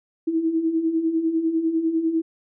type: beating tone pair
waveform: sine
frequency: 317.6 / 327.6 Hz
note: D#4 / E4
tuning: +36 / -11 cents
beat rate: 10 Hz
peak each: -27 / -20 dBFS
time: 0.27-2.22 s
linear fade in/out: 10 ms
effects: none